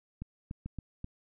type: clicks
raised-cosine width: 5 ms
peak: -26 dBFS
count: 5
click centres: 0.22 / 0.511 / 0.66 / 0.787 / 1.044 s
effects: none